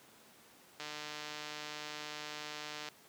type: click train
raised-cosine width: 0.2 ms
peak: -25 dBFS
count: 314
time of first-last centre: 0.8-2.887 s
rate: 150 Hz
effects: pink hiss -60 dBFS RMS until 3.08 s + high-pass 200 Hz 12 dB/octave